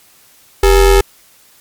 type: ring-modulated tone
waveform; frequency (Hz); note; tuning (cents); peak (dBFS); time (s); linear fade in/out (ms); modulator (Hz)
square; 218.9; A3; -9; -3; 0.63-1.01; 5; 174
effects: white hiss -47 dBFS RMS until 1.6 s + MP3 96 kbps